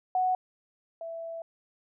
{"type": "tone pair in turn", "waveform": "sine", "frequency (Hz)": [740, 662.4], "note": ["F#5", "E5"], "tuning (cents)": [0, 8], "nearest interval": "major second", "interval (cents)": 192, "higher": "first", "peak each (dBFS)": [-23, -35], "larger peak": "first", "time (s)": [[0.15, 0.35], [1.01, 1.42]], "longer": "second", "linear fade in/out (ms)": 2, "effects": []}